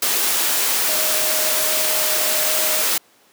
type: tone in noise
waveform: sine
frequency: 622.3 Hz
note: D#5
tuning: in tune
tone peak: -28 dBFS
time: 0.89-2.82 s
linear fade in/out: 5 ms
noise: white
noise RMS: -19 dBFS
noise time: 0.02-2.98 s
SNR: -12 dB
effects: pink hiss -54 dBFS RMS until 3.32 s + high-pass 300 Hz 12 dB/octave